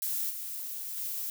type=noise with level steps; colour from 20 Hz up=violet; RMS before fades=-32 / -38 / -35 dBFS; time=0.02-1.3 s; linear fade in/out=2 ms; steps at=0.29 / 0.96 s; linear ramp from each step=20 ms; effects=none